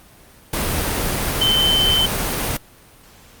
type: tone in noise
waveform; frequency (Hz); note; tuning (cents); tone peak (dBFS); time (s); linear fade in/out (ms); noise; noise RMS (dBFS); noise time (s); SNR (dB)
sine; 3075; G7; -34; -14; 1.41-2.06; 5; pink; -21; 0.53-2.57; +4
effects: pink hiss -47 dBFS RMS until 3.4 s + Opus 32 kbps